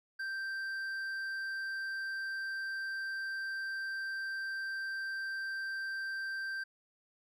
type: tone with hard clipping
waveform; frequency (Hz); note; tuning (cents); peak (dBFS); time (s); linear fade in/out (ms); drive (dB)
sine; 1568; G6; 0; -37; 0.19-6.64; 10; 5
effects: none